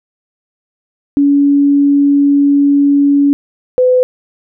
sine tone pair in turn, 283.5 / 505.1 Hz, C#4 / B4, +39 / +39 cents, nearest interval minor seventh, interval 1000 cents, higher second, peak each -6 dBFS, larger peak neither, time 1.17-3.33 / 3.78-4.03 s, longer first, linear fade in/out 0 ms, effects none

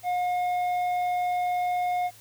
sine tone with tanh clipping, 718 Hz, F5, 48 cents sharp, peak -25 dBFS, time 0.03-2.11 s, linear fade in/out 50 ms, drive 7 dB, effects added 108 Hz sine -57 dBFS peak until 2.2 s + white hiss -52 dBFS RMS until 2.2 s

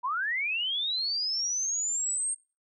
sine linear sweep, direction up, 940 to 8660 Hz, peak -27 dBFS, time 0.03-2.35 s, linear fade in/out 20 ms, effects noise-tail reverb RT60 0.3 s tail -23 dB re dry

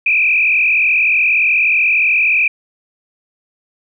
sine tone with frequency modulation, 2472 Hz, D#7, 12 cents flat, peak -10 dBFS, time 0.06-2.48 s, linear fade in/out 5 ms, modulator 43.3 Hz, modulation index 2.7, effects none

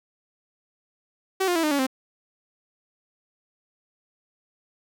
sawtooth tone with pitch steps, 381.3 / 353.7 / 328.1 / 304.4 / 282.4 / 261.9 Hz, G4 / F4 / E4 / D#4 / C#4 / C4, -48 / +22 / -8 / -38 / +32 / +2 cents, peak -17 dBFS, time 1.4-1.868 s, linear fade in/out 10 ms, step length 78 ms, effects none

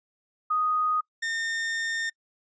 sine / 40% pulse tone pair in turn, 1244.5 / 1820.1 Hz, D#6 / A#6, 0 / -42 cents, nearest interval perfect fifth, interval 658 cents, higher second, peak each -22 / -26 dBFS, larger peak first, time 0.5-1.01 / 1.22-2.1 s, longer second, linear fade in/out 10 ms, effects noise-tail reverb RT60 0.1 s tail -26 dB re dry + resampled to 16000 Hz

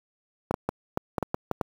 clicks, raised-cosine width 1 ms, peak -11 dBFS, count 9, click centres 0.51 / 0.541 / 0.69 / 0.974 / 1.182 / 1.227 / 1.344 / 1.513 / 1.612 s, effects high-pass 80 Hz 12 dB/octave + 7-bit

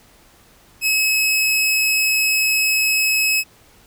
sawtooth tone, 2571 Hz, E7, 44 cents flat, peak -12 dBFS, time 0.81-3.44 s, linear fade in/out 50 ms, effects pink hiss -51 dBFS RMS until 3.86 s

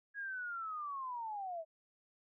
sine linear sweep, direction down, 1664 to 626 Hz, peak -39 dBFS, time 0.14-1.65 s, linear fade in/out 50 ms, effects none

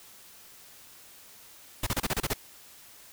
pink noise bursts, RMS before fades -28 dBFS, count 8, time 1.83-2.336 s, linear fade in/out 5 ms, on 37 ms, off 30 ms, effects white hiss -52 dBFS RMS until 3.12 s

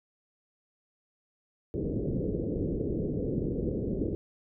white low-pass noise, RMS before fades -31 dBFS, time 1.74-4.15 s, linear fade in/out 0 ms, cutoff 470 Hz, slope 48 dB/octave, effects none

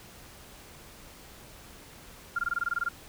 sine tone bursts, 1396.9 Hz, F6, in tune, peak -25 dBFS, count 11, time 2.36-2.888 s, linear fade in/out 5 ms, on 28 ms, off 22 ms, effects pink hiss -50 dBFS RMS until 3.08 s

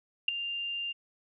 sine tone with ADSR envelope, 2794 Hz, F7, in tune, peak -18 dBFS, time 0.28-0.93 s, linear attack 5 ms, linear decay 6 ms, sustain -14 dB, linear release 19 ms, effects none

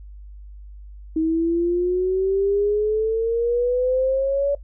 sine exponential sweep, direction up, 316.7 to 571 Hz, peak -17 dBFS, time 1.16-4.55 s, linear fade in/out 5 ms, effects noise-tail reverb RT60 0.1 s tail -18 dB re dry + added 50 Hz sine -37 dBFS peak until 4.63 s

